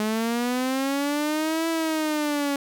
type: linear two-way sweep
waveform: sawtooth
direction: up then down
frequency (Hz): 211.6 to 330.1 to 279.5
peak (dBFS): -19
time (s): 0-2.56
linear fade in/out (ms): 2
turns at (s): 1.68
effects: none